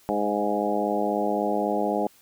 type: harmonic tone with a mistuned harmonic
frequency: 103.83 Hz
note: G#2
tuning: in tune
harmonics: 2 / 3 / 4 / 5 / 6 / 7 / 8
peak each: -30 / -30 / -30 / -30 / -30 / -30 / -30 dBFS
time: 0.09-2.07 s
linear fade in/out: 0 ms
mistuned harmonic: 7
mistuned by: -18 cents
effects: white hiss -57 dBFS RMS until 2.21 s